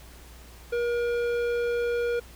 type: tone with tanh clipping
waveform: sine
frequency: 476.5 Hz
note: A#4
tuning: 38 cents sharp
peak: -26 dBFS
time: 0.72-2.2 s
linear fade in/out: 10 ms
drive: 13 dB
effects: added 60 Hz sine -47 dBFS peak until 2.35 s + pink hiss -51 dBFS RMS until 2.35 s